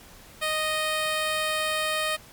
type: tone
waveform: 10% pulse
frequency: 621 Hz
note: D#5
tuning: 3 cents flat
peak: -16 dBFS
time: 0.41-2.17 s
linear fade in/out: 20 ms
effects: pink hiss -49 dBFS RMS until 2.32 s + MP3 96 kbps